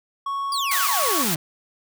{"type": "tone with pitch glide", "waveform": "triangle", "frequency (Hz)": [1108, 1118.9], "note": ["C#6", "C#6"], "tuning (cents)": [-1, 16], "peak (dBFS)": -22, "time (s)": [0.26, 1.23], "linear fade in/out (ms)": 5, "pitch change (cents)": 17, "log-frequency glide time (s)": [0.65, 0.99]}
{"type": "exponential sweep", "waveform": "35% pulse", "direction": "down", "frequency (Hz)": [4976, 146.83], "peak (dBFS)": -23, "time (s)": [0.52, 1.36], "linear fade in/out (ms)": 2}
{"type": "high-pass noise", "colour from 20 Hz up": "white", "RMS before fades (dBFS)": -24, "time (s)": [0.71, 1.35], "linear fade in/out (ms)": 5, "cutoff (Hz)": 670, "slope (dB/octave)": 96}
{"effects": []}